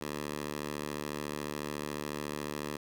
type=tone with high-pass filter; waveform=10% pulse; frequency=74 Hz; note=D2; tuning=14 cents sharp; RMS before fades=-38 dBFS; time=0.01-2.77 s; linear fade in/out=5 ms; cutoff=190 Hz; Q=0.5; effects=none